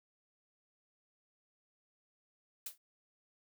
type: noise with exponential decay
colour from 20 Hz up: blue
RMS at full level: -37 dBFS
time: 2.66-2.78 s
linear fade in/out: 5 ms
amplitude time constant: 25 ms
effects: none